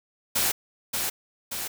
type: noise with echo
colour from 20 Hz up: white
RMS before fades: -24 dBFS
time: 0.35-0.52 s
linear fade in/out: 10 ms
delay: 580 ms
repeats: 2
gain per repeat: -4 dB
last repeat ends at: 1.68 s
effects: none